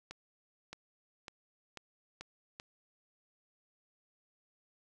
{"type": "accelerating click train", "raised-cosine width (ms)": 0.2, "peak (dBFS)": -27, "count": 6, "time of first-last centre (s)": [0.11, 2.599], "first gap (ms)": 620, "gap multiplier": 0.89, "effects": []}